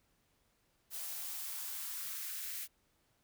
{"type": "noise with high-pass filter sweep", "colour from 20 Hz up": "blue", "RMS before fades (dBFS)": -42, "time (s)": [0.9, 2.68], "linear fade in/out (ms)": 50, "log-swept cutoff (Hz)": [560, 1900], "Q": 1.8, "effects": ["pink hiss -75 dBFS RMS until 3.23 s"]}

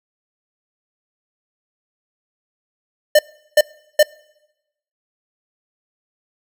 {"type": "tone bursts", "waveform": "square", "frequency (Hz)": 601, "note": "D5", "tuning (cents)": 40, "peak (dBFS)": -8, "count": 3, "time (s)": [3.15, 4.03], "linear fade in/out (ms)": 5, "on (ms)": 40, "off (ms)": 380, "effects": ["noise-tail reverb RT60 0.9 s tail -24 dB re dry"]}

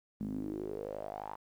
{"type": "tone with band-pass filter sweep", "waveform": "sawtooth", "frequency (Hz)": 51.6, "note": "G#1", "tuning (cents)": -10, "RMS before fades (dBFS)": -40, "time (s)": [0.2, 1.36], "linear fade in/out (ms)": 10, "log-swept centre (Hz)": [210, 950], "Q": 6.6, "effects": ["11-bit"]}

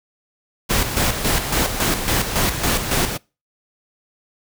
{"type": "noise with tremolo", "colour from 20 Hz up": "pink", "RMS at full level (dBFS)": -18, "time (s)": [0.69, 3.18], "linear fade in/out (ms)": 20, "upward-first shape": "square", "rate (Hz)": 3.6, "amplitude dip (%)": 55, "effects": ["noise-tail reverb RT60 0.3 s tail -25 dB re dry"]}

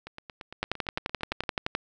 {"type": "two click trains", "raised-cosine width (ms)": 0.3, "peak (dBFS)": [-11, -24], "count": [14, 13], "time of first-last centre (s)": [[0.63, 1.751], [0.07, 1.437]], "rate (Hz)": [11.6, 8.78], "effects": []}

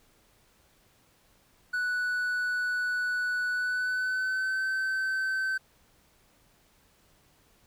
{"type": "tone with pitch glide", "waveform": "triangle", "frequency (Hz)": [1480, 1539.3], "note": ["F#6", "G6"], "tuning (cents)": [0, -32], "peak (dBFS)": -25, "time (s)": [1.73, 5.58], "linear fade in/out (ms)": 10, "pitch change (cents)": 68, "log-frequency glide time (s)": [3.51, 4.65], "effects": ["pink hiss -64 dBFS RMS until 7.66 s"]}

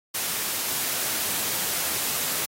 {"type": "noise", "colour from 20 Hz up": "white", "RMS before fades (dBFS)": -27, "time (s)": [0.14, 2.46], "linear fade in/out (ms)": 10, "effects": ["high-pass 100 Hz 12 dB/octave", "AAC 48 kbps"]}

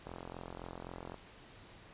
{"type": "click train", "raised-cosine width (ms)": 1, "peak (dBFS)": -30, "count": 48, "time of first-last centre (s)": [0.07, 1.143], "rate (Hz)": 43.8, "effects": ["pink hiss -56 dBFS RMS until 1.93 s", "resampled to 8000 Hz"]}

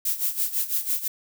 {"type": "noise with tremolo", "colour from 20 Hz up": "violet", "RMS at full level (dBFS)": -23, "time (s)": [0.05, 1.08], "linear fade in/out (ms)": 5, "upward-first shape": "sine", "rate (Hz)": 6, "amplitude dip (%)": 80, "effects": []}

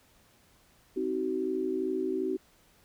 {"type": "chord", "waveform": "sine", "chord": "C diminished", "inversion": "none", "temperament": "just", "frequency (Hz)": [261.6, 314, 376.7], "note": ["C4", "Eb4", "Gb4"], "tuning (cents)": [0, 16, 31], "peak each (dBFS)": [-35, -34, -30], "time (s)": [0.96, 2.37], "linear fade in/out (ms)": 10, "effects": ["pink hiss -63 dBFS RMS until 2.84 s"]}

